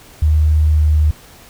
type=tone with pitch glide; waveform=sine; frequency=76.9 to 76.32 Hz; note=D#2 to D#2; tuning=-20 to -33 cents; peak=-9 dBFS; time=0.22-1.11 s; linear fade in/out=5 ms; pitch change=-13 cents; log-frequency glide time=0.69-0.83 s; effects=pink hiss -42 dBFS RMS until 1.49 s